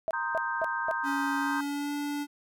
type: tone bursts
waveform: sine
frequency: 650 Hz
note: E5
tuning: 24 cents flat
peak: -26 dBFS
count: 4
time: 0.08-0.912 s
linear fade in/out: 0 ms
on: 28 ms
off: 240 ms
type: chord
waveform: sine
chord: C minor seventh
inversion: third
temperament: equal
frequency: 932.3 / 1046.5 / 1244.5 / 1568 Hz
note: Bb5 / C6 / Eb6 / G6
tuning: 0 / 0 / 0 / 0 cents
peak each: -33 / -37 / -37 / -32 dBFS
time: 0.13-1.61 s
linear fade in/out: 5 ms
type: tone with pitch glide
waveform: square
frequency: 280 to 289.7 Hz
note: C#4 to D4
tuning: +18 to -24 cents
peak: -31 dBFS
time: 1.03-2.27 s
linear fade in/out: 50 ms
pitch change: +58 cents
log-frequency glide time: 1.38-1.93 s
effects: none